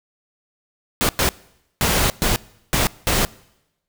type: noise bursts at uneven times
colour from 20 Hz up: pink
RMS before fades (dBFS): -18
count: 6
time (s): 1.01-1.09 / 1.19-1.29 / 1.81-2.1 / 2.22-2.36 / 2.73-2.87 / 3.07-3.25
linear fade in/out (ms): 0
effects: noise-tail reverb RT60 0.9 s tail -23 dB re dry